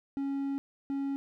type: tone bursts at uneven times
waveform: triangle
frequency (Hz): 276.4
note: C#4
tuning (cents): -5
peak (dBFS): -28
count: 2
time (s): 0.17-0.58 / 0.9-1.16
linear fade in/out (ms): 0
effects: none